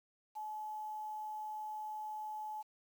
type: tone with quantisation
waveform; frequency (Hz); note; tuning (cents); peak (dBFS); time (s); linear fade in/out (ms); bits
sine; 857; A5; -46; -40; 0.35-2.63; 20; 10
effects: none